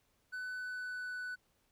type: tone with pitch glide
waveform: triangle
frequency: 1500 to 1490.5 Hz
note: F#6 to F#6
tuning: +23 to +12 cents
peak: -37 dBFS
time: 0.32-1.36 s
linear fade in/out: 20 ms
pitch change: -11 cents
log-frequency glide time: 0.55-1.14 s
effects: pink hiss -75 dBFS RMS until 1.71 s